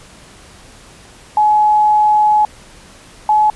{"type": "tone pair in turn", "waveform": "sine", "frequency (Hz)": [847, 851.7], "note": ["G#5", "G#5"], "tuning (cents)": [34, 43], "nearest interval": "unison", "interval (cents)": 9, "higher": "second", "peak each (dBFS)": -8, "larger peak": "neither", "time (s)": [[1.37, 2.45], [3.29, 3.5]], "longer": "first", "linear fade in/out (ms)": 2, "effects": ["pink hiss -41 dBFS RMS until 3.55 s", "resampled to 24000 Hz"]}